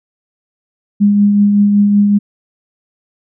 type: tone with tremolo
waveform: sine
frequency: 204.2 Hz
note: G#3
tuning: 29 cents flat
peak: -5 dBFS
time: 1-2.19 s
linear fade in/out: 20 ms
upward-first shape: triangle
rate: 5.3 Hz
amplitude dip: 35%
effects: none

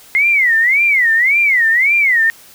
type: tone with vibrato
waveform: sine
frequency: 2068 Hz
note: C7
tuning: 21 cents flat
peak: -9 dBFS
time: 0.15-2.3 s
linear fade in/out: 0 ms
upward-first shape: sine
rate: 1.8 Hz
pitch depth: 250 cents each way
effects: white hiss -42 dBFS RMS until 2.54 s

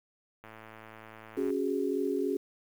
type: click train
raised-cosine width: 0.5 ms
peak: -33 dBFS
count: 118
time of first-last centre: 0.44-1.504 s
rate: 110 Hz
type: chord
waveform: sine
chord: C# suspended fourth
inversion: none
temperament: equal with one note detuned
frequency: 277.2 / 371.9 / 415.3 Hz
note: C#4 / F#4 / G#4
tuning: 0 / +9 / 0 cents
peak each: -32 dBFS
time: 1.37-2.37 s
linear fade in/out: 5 ms
effects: 9-bit

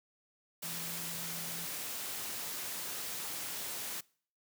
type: tone in noise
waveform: sine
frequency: 168.3 Hz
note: E3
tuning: 36 cents sharp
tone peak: -48 dBFS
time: 0.63-1.66 s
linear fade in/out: 10 ms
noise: white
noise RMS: -40 dBFS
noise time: 0.62-4.01 s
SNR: -11 dB
effects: noise-tail reverb RT60 0.5 s tail -24 dB re dry + high-pass 100 Hz 12 dB/octave

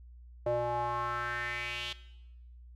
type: tone with band-pass filter sweep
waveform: square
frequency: 120 Hz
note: B2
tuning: 49 cents flat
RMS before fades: -34 dBFS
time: 0.46-1.93 s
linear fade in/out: 5 ms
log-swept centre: 570 to 3300 Hz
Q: 3.9
effects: noise-tail reverb RT60 0.9 s tail -17 dB re dry + added 60 Hz sine -49 dBFS peak until 2.75 s

